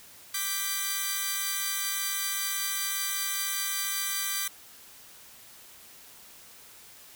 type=chord; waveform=5% pulse; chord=G major; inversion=second; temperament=equal; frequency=1174.7 / 1568 / 1975.5 Hz; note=D6 / G6 / B6; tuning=0 / 0 / 0 cents; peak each=-22 dBFS; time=0.34-4.48 s; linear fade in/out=5 ms; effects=white hiss -51 dBFS RMS until 7.15 s